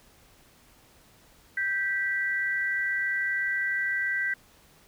sine tone pair together, 1568 / 1961 Hz, G6 / B6, 0 / -13 cents, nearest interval major third, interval 387 cents, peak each -28 dBFS, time 1.57-4.34 s, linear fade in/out 5 ms, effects pink hiss -58 dBFS RMS until 4.87 s

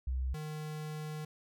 sine / square tone pair in turn, 64.5 / 153.41 Hz, C2 / D#3, -24 / -24 cents, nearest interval octave + minor third, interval 1500 cents, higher second, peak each -31 / -39 dBFS, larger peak first, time 0.07-0.34 / 0.34-1.25 s, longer second, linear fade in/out 5 ms, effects none

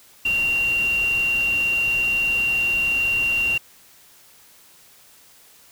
sine tone in noise, 2761 Hz, F7, 20 cents flat, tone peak -18 dBFS, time 0.25-3.58 s, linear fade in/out 5 ms, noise pink, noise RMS -36 dBFS, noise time 0.25-3.58 s, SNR +15 dB, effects white hiss -51 dBFS RMS until 5.71 s

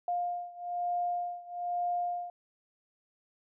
sine beating tone pair, 705 / 706.1 Hz, F5 / F5, +16 / +19 cents, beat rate 1.1 Hz, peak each -33 / -35 dBFS, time 0.08-2.3 s, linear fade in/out 2 ms, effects none

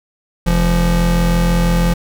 square tone pair together, 43.02 / 171.9 Hz, F1 / F3, -25 / -27 cents, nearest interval 2 octaves, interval 2398 cents, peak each -15 dBFS, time 0.46-1.94 s, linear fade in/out 10 ms, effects none

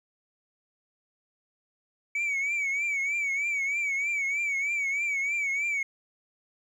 sine tone with vibrato, 2270 Hz, C#7, 41 cents sharp, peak -23 dBFS, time 2.15-5.83 s, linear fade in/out 5 ms, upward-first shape triangle, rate 3.2 Hz, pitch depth 95 cents each way, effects tanh soft clip ceiling -25 dBFS + 10-bit

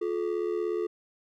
triangle ring-modulated tone, 392 Hz, G4, in tune, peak -22 dBFS, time 0.01-0.87 s, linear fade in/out 10 ms, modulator 38.4 Hz, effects none

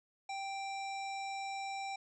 harmonic tone, 784 Hz, G5, in tune, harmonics 1 / 3 / 5 / 7 / 9 / 10, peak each -39 / -45 / -52 / -53 / -58 / -59 dBFS, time 0.29-1.96 s, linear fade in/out 5 ms, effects none

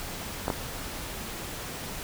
clicks, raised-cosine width 1 ms, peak -12 dBFS, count 2, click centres 0.481 / 0.502 s, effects pink hiss -37 dBFS RMS until 2.03 s

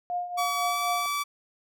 sine tone with tremolo, 710 Hz, F5, 28 cents sharp, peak -25 dBFS, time 0.1-1.06 s, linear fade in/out 0 ms, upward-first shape triangle, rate 4 Hz, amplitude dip 75%
sawtooth tone with pitch glide, 1140 to 1153.2 Hz, C#6 to D6, +48 to -32 cents, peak -23 dBFS, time 0.37-1.24 s, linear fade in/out 20 ms, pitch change +20 cents, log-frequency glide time 0.6-0.79 s
effects none

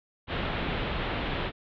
pink low-pass noise, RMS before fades -31 dBFS, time 0.27-1.52 s, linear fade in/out 50 ms, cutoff 3700 Hz, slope 48 dB/octave, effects none

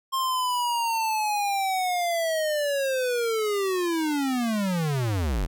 square linear sweep, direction down, 1067 to 37.23 Hz, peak -24 dBFS, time 0.12-5.47 s, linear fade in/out 20 ms, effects none

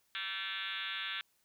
sine tone with frequency modulation, 2536 Hz, D#7, 32 cents sharp, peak -36 dBFS, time 0.15-1.21 s, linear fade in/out 0 ms, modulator 198 Hz, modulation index 6, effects white hiss -74 dBFS RMS until 1.44 s

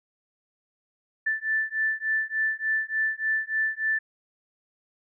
sine beating tone pair, 1760 / 1763.4 Hz, A6 / A6, 0 / +3 cents, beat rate 3.4 Hz, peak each -27 dBFS, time 1.26-3.99 s, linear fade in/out 10 ms, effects none

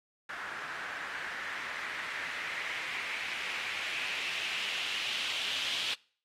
blue noise with low-pass filter sweep, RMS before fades -37 dBFS, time 0.29-5.94 s, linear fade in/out 2 ms, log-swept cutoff 1500 to 3300 Hz, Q 3.2, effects noise-tail reverb RT60 0.5 s tail -25 dB re dry + AAC 48 kbps

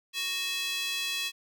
square tone with high-pass filter, 370.2 Hz, F#4, 1 cent sharp, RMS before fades -32 dBFS, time 0.13-1.32 s, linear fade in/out 50 ms, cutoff 3000 Hz, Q 2.6, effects none

